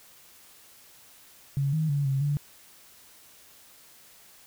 sine tone with pitch steps, 139.1 / 157.1 / 142.6 / 135.6 / 144.7 Hz, C#3 / D#3 / C#3 / C#3 / D3, +6 / +17 / +49 / -38 / -25 cents, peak -23 dBFS, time 1.57-2.37 s, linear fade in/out 0 ms, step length 160 ms, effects white hiss -54 dBFS RMS until 4.46 s

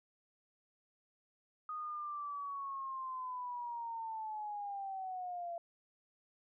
sine linear sweep, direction down, 1244.5 to 677 Hz, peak -39 dBFS, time 1.69-5.58 s, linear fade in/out 2 ms, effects none

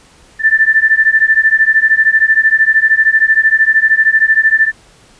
sine beating tone pair, 1764 / 1777 Hz, A6 / A6, +4 / +17 cents, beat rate 13 Hz, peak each -10 dBFS, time 0.39-4.72 s, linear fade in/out 50 ms, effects pink hiss -45 dBFS RMS until 5.19 s + resampled to 22050 Hz

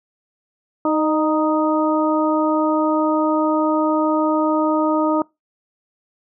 harmonic tone with a mistuned harmonic, 311.1 Hz, D#4, in tune, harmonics 1 / 2 / 3 / 4, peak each -18 / -21 / -23 / -24 dBFS, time 0.85-5.22 s, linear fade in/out 2 ms, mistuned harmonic 2, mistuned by -24 cents, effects noise-tail reverb RT60 0.2 s tail -24 dB re dry

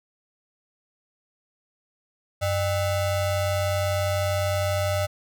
square ring-modulated tone, 349.3 Hz, F4, in tune, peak -20 dBFS, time 2.41-5.07 s, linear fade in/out 20 ms, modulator 255 Hz, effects none

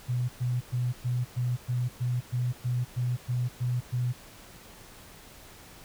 sine tone bursts, 123.47 Hz, B2, in tune, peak -25 dBFS, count 13, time 0.08-4.13 s, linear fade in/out 20 ms, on 210 ms, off 110 ms, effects pink hiss -50 dBFS RMS until 5.84 s

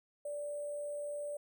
sine tone with sample-and-hold, 583 Hz, D5, 13 cents flat, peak -37 dBFS, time 0.25-1.37 s, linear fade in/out 5 ms, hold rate 8820 Hz, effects none

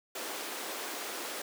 pink high-pass noise, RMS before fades -39 dBFS, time 0.15-1.42 s, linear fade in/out 5 ms, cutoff 320 Hz, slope 24 dB/octave, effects none

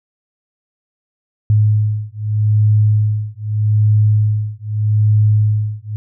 sine beating tone pair, 105.9 / 106.71 Hz, G#2 / G#2, +34 / +47 cents, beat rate 0.81 Hz, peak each -14 dBFS, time 1.5-5.96 s, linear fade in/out 0 ms, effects none

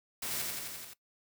white noise with echo, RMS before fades -37 dBFS, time 0.22-0.42 s, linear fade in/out 5 ms, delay 86 ms, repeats 6, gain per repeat -2 dB, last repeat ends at 0.936 s, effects noise-tail reverb RT60 0.1 s tail -19 dB re dry

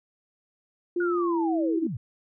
sine tone with pitch glide, 349.9 to 326.5 Hz, F4 to E4, +3 to -17 cents, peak -23 dBFS, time 0.96-1.87 s, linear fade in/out 5 ms, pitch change -120 cents, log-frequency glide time 1.19-1.47 s
sine linear sweep, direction down, 1473 to 93.7 Hz, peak -29 dBFS, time 1-1.97 s, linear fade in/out 5 ms
effects none

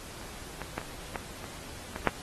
clicks, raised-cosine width 0.5 ms, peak -30 / -22 / -17 / -25 / -17 / -25 / -20 / -7 dBFS, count 8, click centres 0.214 / 0.617 / 0.78 / 0.815 / 1.158 / 1.442 / 1.961 / 2.073 s, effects pink hiss -45 dBFS RMS until 2.22 s + AAC 32 kbps

